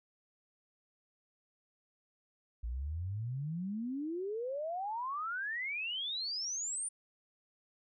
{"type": "exponential sweep", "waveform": "sine", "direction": "up", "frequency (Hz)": [55, 9397], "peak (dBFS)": -35, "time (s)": [2.63, 6.89], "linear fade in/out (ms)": 10, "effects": []}